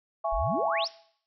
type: chord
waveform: sine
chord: C# minor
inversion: first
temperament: just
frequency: 665.2 / 831.5 / 1108.7 Hz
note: E5 / G#5 / C#6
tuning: +16 / +2 / 0 cents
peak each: -28 / -31 / -32 dBFS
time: 0.24-0.85 s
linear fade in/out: 10 ms
type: exponential sweep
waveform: sine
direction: up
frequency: 30.87 to 5920 Hz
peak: -29 dBFS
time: 0.32-0.88 s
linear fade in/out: 10 ms
effects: noise-tail reverb RT60 0.6 s tail -19 dB re dry